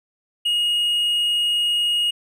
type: tone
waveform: triangle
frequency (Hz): 2874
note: F7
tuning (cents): +49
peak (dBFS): -16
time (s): 0.45-2.11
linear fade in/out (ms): 10
effects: none